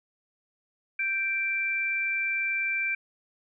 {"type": "tone pair together", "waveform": "sine", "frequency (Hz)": [1567.8, 2349], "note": ["G6", "D7"], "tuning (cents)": [0, 0], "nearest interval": "perfect fifth", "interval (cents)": 700, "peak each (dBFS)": [-33, -26], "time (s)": [0.99, 2.95], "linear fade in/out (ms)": 5, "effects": []}